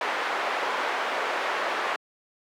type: band-pass noise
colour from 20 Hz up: pink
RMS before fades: -28 dBFS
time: 0.01-1.96 s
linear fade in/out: 2 ms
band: 620 to 2000 Hz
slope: 12 dB/octave
effects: high-pass 300 Hz 12 dB/octave